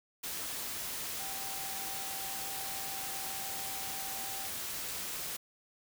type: tone in noise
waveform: sine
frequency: 778 Hz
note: G5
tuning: 13 cents flat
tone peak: -46 dBFS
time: 1.19-4.48 s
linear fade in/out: 10 ms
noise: white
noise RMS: -39 dBFS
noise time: 0.23-5.37 s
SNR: -10 dB
effects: none